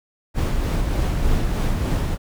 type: noise with tremolo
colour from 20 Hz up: brown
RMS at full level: -19 dBFS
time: 0.34-2.18 s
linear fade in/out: 50 ms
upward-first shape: sine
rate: 3.3 Hz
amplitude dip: 30%
effects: none